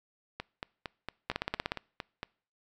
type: two click trains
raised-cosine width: 0.3 ms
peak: -20 / -14 dBFS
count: 9 / 8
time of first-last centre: 0.4-2.231 / 1.3-1.719 s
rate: 4.37 / 16.7 Hz
effects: noise-tail reverb RT60 0.5 s tail -25 dB re dry